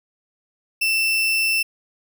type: tone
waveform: 35% pulse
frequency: 2671 Hz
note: E7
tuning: 22 cents sharp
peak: -16 dBFS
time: 0.81-1.63 s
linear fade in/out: 10 ms
effects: none